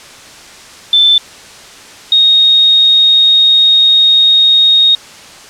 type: tone pair in turn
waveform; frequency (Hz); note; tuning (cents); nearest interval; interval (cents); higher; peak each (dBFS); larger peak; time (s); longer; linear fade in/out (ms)
sine; 3533 / 3729; A7 / A#7; +6 / 0; minor second; 94; second; -4; neither; 0.93-1.18 / 2.12-4.95; second; 2
effects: white hiss -34 dBFS RMS until 5.49 s + low-pass 7000 Hz 12 dB/octave